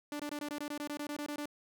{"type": "tone bursts", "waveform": "sawtooth", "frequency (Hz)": 293.7, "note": "D4", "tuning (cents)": 0, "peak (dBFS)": -33, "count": 14, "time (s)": [0.12, 1.457], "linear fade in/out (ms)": 2, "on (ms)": 76, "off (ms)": 21, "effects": []}